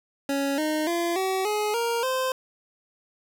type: tone with pitch steps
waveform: 25% pulse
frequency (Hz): 277.8 / 308.2 / 342 / 379.5 / 421.1 / 467.2 / 518.4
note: C#4 / D#4 / F4 / F#4 / G#4 / A#4 / C5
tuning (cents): +4 / -16 / -36 / +44 / +24 / +4 / -16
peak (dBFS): -20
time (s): 0.29-2.32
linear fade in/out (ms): 2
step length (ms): 290
effects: none